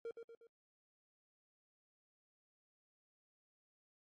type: tone with echo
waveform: triangle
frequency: 462.1 Hz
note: A#4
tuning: 15 cents flat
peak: -40 dBFS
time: 0.05-0.11 s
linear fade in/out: 2 ms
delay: 120 ms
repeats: 3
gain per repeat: -6 dB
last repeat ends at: 0.47 s
effects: AAC 32 kbps